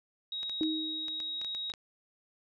sine tone, 3796 Hz, A#7, 31 cents sharp, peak -34 dBFS, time 0.32-1.72 s, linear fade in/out 2 ms
clicks, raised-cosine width 0.2 ms, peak -28 dBFS, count 10, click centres 0.431 / 0.496 / 0.633 / 1.083 / 1.202 / 1.415 / 1.447 / 1.549 / 1.7 / 1.738 s
sine tone with exponential decay, 314.3 Hz, D#4, 18 cents sharp, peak -26 dBFS, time 0.61-1.44 s, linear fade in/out 1 ms, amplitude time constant 180 ms
effects none

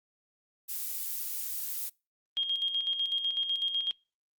violet noise, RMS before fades -35 dBFS, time 0.68-1.9 s, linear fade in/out 20 ms
sine tone with tremolo, 3239 Hz, G#7, 44 cents flat, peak -26 dBFS, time 2.37-3.91 s, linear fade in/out 0 ms, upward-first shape square, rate 8 Hz, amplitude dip 55%
effects noise-tail reverb RT60 0.3 s tail -26 dB re dry + Opus 48 kbps

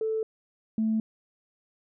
sine tone pair in turn, 440.3 / 220.2 Hz, A4 / A3, +1 / +2 cents, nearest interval octave, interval 1199 cents, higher first, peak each -25 / -22 dBFS, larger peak second, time 0.01-0.23 / 0.78-1 s, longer neither, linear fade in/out 2 ms, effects tanh soft clip ceiling -18 dBFS

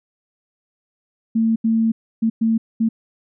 sine tone bursts at uneven times, 225 Hz, A3, 39 cents sharp, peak -14 dBFS, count 5, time 1.35-1.56 / 1.64-1.92 / 2.22-2.3 / 2.41-2.58 / 2.8-2.89 s, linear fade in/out 10 ms, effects none

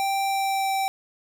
square tone with pitch glide, 784 to 776.3 Hz, G5 to G5, 0 to -17 cents, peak -23 dBFS, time 0-0.88 s, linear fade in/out 0 ms, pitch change -17 cents, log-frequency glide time 0.24-0.73 s, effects none

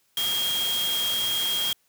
sine tone in noise, 3245 Hz, G#7, 41 cents flat, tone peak -24 dBFS, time 0.17-1.73 s, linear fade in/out 2 ms, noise white, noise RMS -31 dBFS, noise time 0.17-1.73 s, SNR +4 dB, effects white hiss -67 dBFS RMS until 1.88 s + high-pass 60 Hz 12 dB/octave

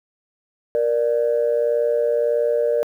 sine tone pair together, 470.3 / 591.9 Hz, A#4 / D5, +15 / +13 cents, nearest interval major third, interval 398 cents, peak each -18 / -19 dBFS, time 0.75-2.83 s, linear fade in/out 0 ms, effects tanh soft clip ceiling -10 dBFS + 9-bit

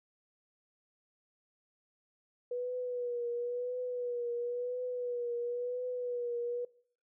sine tone with vibrato, 487.8 Hz, B4, 21 cents flat, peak -33 dBFS, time 2.51-6.65 s, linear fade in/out 5 ms, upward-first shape triangle, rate 0.97 Hz, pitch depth 48 cents each way, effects noise-tail reverb RT60 0.5 s tail -20 dB re dry

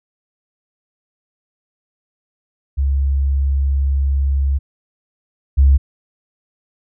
sine tone pair in turn, 68.8 / 68.52 Hz, C#2 / C#2, -12 / -19 cents, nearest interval unison, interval 7 cents, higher first, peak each -13 / -6 dBFS, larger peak second, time 2.77-4.59 / 5.57-5.78 s, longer first, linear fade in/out 20 ms, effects tanh soft clip ceiling -3 dBFS

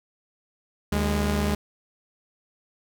sawtooth tone pair together, 75.53 / 205.4 Hz, D2 / G#3, +49 / -19 cents, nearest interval octave + perfect fourth, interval 1732 cents, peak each -21 dBFS, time 0.92-1.55 s, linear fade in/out 5 ms, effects none

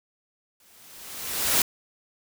white noise with exponential growth, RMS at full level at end -19 dBFS, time 0.6-1.62 s, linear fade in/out 2 ms, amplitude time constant 220 ms, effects none

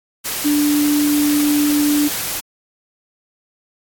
sine tone in noise, 293.7 Hz, D4, in tune, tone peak -13 dBFS, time 0.44-2.09 s, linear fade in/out 20 ms, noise white, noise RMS -23 dBFS, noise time 0.24-2.41 s, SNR +7 dB, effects AAC 64 kbps

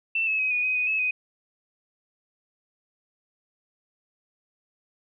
sine tone with pitch steps, 2675 / 2589 / 2533 / 2463 / 2516 / 2489 / 2586 / 2502 Hz, E7 / E7 / D#7 / D#7 / D#7 / D#7 / E7 / D#7, +25 / -32 / +30 / -18 / +19 / 0 / -34 / +9 cents, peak -22 dBFS, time 0.15-1.11 s, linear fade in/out 5 ms, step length 120 ms, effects none

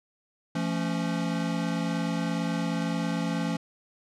square chord, F augmented, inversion none, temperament equal with one note detuned, 170.72 / 220 / 277.2 Hz, F3 / A3 / C#4, -39 / 0 / 0 cents, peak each -30 / -33 / -33 dBFS, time 0.55-3.57 s, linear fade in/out 5 ms, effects low-pass 7000 Hz 12 dB/octave

